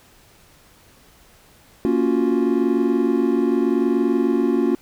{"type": "chord", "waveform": "triangle", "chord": "Gb major seventh", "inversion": "first", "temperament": "equal with one note detuned", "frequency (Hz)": [233.1, 279.8, 349.2, 370], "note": ["Bb3", "Db4", "F4", "Gb4"], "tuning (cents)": [0, 16, 0, 0], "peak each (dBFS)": [-20, -19, -19, -22], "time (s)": [1.85, 4.75], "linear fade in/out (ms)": 0, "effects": ["pink hiss -52 dBFS RMS until 4.81 s"]}